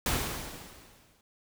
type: noise with exponential decay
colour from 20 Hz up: pink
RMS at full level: -27 dBFS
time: 0.06-1.21 s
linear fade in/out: 2 ms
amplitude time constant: 250 ms
effects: none